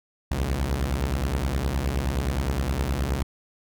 sawtooth beating tone pair, 61 / 70.6 Hz, B1 / C#2, -21 / +32 cents, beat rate 9.6 Hz, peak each -23 / -22 dBFS, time 0.31-3.23 s, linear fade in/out 5 ms, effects none

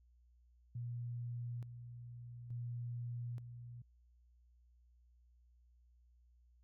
sine tone with tremolo, 120 Hz, B2, 49 cents flat, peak -40 dBFS, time 0.75-3.82 s, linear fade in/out 5 ms, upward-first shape square, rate 0.57 Hz, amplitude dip 60%, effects added 60 Hz sine -65 dBFS peak until 6.63 s

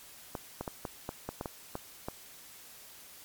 clicks, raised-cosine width 1 ms, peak -21 dBFS, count 10, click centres 0.352 / 0.61 / 0.678 / 0.852 / 1.091 / 1.29 / 1.411 / 1.458 / 1.754 / 2.085 s, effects white hiss -52 dBFS RMS until 3.24 s + MP3 96 kbps

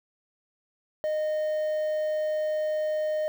triangle tone with quantisation, 615 Hz, D#5, 20 cents flat, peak -23 dBFS, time 1.04-3.28 s, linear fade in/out 0 ms, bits 8, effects none

